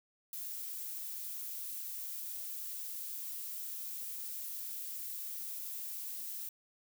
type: noise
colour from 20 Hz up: violet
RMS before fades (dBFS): -42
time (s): 0.33-6.49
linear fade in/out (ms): 2
effects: none